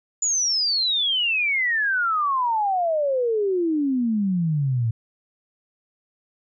sine exponential sweep, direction down, 7040 to 110 Hz, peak -19 dBFS, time 0.22-4.91 s, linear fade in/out 5 ms, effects none

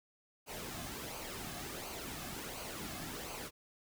pink noise with flanger, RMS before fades -44 dBFS, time 0.46-3.51 s, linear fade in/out 50 ms, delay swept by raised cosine 0.55 to 2.15 ms, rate 1.4 Hz, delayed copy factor -0.55, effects none

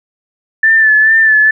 sine tone with vibrato, 1757 Hz, A6, 3 cents flat, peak -5 dBFS, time 0.63-1.51 s, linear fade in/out 5 ms, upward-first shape sine, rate 2.3 Hz, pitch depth 38 cents each way, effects none

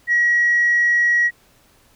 sine tone, 1910 Hz, A#6, 42 cents sharp, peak -12 dBFS, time 0.07-1.31 s, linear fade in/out 50 ms, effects tanh soft clip ceiling -9 dBFS + pink hiss -55 dBFS RMS until 1.95 s

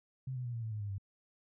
sine tone with pitch steps, 130.81 / 125.55 / 120.51 / 115.67 / 111.02 / 106.56 / 102.28 / 98.17 Hz, C3 / B2 / B2 / A#2 / A2 / G#2 / G#2 / G2, 0 / +29 / -42 / -13 / +16 / +45 / -26 / +3 cents, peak -36 dBFS, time 0.27-0.982 s, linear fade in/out 5 ms, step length 89 ms, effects none

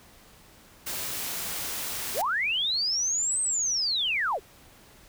white noise, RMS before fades -33 dBFS, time 0.86-2.22 s, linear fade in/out 10 ms
sine linear two-way sweep, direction up then down, 318.6 to 8372 to 318.6 Hz, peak -24 dBFS, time 2.14-4.4 s, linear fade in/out 50 ms, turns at 3.41 s
effects pink hiss -54 dBFS RMS until 5.08 s

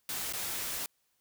white noise with dropouts, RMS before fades -36 dBFS, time 0.09-0.86 s, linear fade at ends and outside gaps 1 ms, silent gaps 0.325-0.335 s, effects white hiss -75 dBFS RMS until 1.2 s

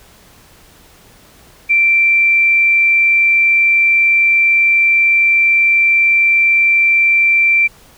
sine tone, 2349 Hz, D7, in tune, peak -8 dBFS, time 1.69-7.68 s, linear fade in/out 20 ms, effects pink hiss -45 dBFS RMS until 7.97 s

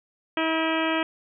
harmonic tone with a mistuned harmonic, 321.6 Hz, E4, 43 cents flat, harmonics 1 / 2 / 3 / 4 / 5 / 6 / 7 / 8 / 9 / 10, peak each -26 / -29 / -31 / -32 / -33 / -34 / -34 / -35 / -36 / -36 dBFS, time 0.37-1.03 s, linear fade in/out 2 ms, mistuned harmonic 7, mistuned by +66 cents, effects none

